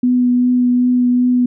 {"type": "tone with vibrato", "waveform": "sine", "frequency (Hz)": 247.5, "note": "B3", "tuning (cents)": 4, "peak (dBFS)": -10, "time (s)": [0.03, 1.46], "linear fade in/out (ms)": 5, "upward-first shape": "triangle", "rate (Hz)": 2.6, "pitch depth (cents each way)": 14, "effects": []}